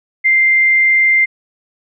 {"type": "tone", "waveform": "sine", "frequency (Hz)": 2093, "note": "C7", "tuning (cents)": 0, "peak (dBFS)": -8, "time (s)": [0.24, 1.26], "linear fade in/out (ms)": 20, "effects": []}